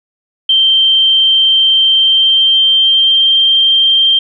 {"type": "tone with pitch glide", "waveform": "sine", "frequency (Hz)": [3136, 3163], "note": ["G7", "G7"], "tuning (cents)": [0, 15], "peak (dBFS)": -6, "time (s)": [0.49, 4.19], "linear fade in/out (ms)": 5, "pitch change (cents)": 15, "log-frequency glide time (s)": [1.91, 3.44], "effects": []}